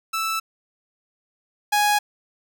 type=tone pair in turn; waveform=sawtooth; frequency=1318.5 / 830.6 Hz; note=E6 / G#5; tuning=0 / 0 cents; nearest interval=minor sixth; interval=800 cents; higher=first; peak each=-19 / -13 dBFS; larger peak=second; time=0.13-0.4 / 1.72-1.99 s; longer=neither; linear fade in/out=10 ms; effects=none